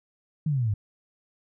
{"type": "exponential sweep", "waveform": "sine", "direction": "down", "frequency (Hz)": [161.9, 98], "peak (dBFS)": -22, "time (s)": [0.46, 0.74], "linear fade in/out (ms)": 5, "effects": []}